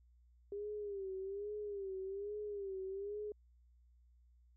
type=tone with vibrato; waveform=sine; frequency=399.2 Hz; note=G4; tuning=32 cents sharp; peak=-40 dBFS; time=0.52-3.32 s; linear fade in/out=2 ms; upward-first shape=sine; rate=1.2 Hz; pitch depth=89 cents each way; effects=added 60 Hz sine -64 dBFS peak until 4.56 s